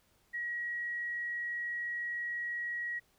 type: tone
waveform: sine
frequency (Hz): 1907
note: A#6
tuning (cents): +39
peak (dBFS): -34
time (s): 0.33-3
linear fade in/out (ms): 20
effects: pink hiss -70 dBFS RMS until 3.18 s